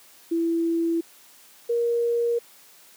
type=tone pair in turn; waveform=sine; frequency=333.1 / 471.1 Hz; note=E4 / A#4; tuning=+18 / +18 cents; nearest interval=tritone; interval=600 cents; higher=second; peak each=-20 dBFS; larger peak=neither; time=0.31-1.01 / 1.69-2.39 s; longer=neither; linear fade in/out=10 ms; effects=white hiss -52 dBFS RMS until 2.96 s + high-pass 200 Hz 12 dB/octave